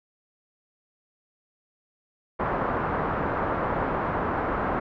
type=low-pass noise; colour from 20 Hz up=white; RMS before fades=-27 dBFS; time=2.39-4.8 s; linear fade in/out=10 ms; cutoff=1300 Hz; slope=24 dB/octave; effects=none